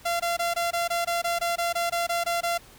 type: tone bursts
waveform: sawtooth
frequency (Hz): 686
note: F5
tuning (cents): -31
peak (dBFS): -20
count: 15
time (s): 0.05-2.58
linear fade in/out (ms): 10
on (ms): 150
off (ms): 20
effects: pink hiss -51 dBFS RMS until 2.78 s